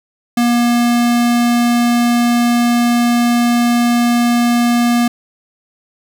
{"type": "tone", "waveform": "square", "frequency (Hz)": 238.8, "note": "A#3", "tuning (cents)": 42, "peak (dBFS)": -11, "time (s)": [0.37, 5.08], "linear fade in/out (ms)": 5, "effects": []}